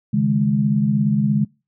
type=chord; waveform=sine; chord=C# suspended second; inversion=none; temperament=equal; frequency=138.59 / 155.56 / 207.7 Hz; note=C#3 / D#3 / G#3; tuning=0 / 0 / 0 cents; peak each=-20 / -22 / -17 dBFS; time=0.13-1.45 s; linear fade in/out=10 ms; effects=noise-tail reverb RT60 0.3 s tail -25 dB re dry